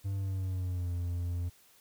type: tone with pitch glide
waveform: triangle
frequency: 98 to 87.31 Hz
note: G2 to F2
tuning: 0 to 0 cents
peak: -29 dBFS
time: 0.04-1.5 s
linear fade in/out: 20 ms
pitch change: -200 cents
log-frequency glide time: 0.16-0.92 s
effects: white hiss -62 dBFS RMS until 1.8 s